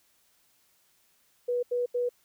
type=tone bursts; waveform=sine; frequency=488.2 Hz; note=B4; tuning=20 cents flat; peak=-25 dBFS; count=3; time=1.48-2.092 s; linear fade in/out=10 ms; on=150 ms; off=81 ms; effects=white hiss -67 dBFS RMS until 2.24 s